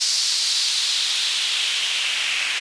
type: noise with band-pass filter sweep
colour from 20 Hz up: white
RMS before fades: -22 dBFS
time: 0-2.6 s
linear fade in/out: 20 ms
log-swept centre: 4900 to 2500 Hz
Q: 2.8
effects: resampled to 22050 Hz